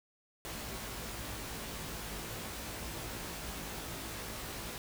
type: noise with comb filter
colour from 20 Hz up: pink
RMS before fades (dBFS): -42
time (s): 0.45-4.78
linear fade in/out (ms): 0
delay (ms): 18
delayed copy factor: +0.95
effects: none